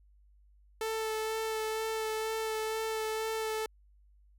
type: tone with vibrato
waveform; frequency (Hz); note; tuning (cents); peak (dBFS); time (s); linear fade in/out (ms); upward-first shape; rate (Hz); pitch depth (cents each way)
sawtooth; 440; A4; 0; -28; 0.81-3.66; 2; sine; 2.1; 14
effects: added 50 Hz sine -59 dBFS peak until 4.38 s